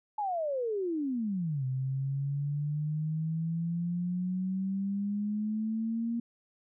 sine exponential two-way sweep, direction down then up, 866 to 129.1 to 235.2 Hz, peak -29 dBFS, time 0.18-6.2 s, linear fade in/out 5 ms, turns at 1.65 s, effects none

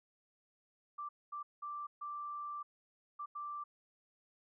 sine tone bursts at uneven times, 1174.7 Hz, D6, in tune, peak -40 dBFS, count 6, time 0.98-1.09 / 1.32-1.43 / 1.62-1.87 / 2.01-2.63 / 3.19-3.26 / 3.35-3.64 s, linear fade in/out 10 ms, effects none

